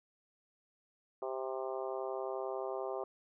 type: harmonic tone with a mistuned harmonic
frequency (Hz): 131.3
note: C3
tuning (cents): +6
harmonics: 3 / 4 / 5 / 6 / 7 / 8 / 9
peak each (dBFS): -40 / -42 / -42 / -45 / -50 / -48 / -51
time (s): 1.22-3.04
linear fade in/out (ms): 2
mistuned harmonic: 9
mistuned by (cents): +22
effects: none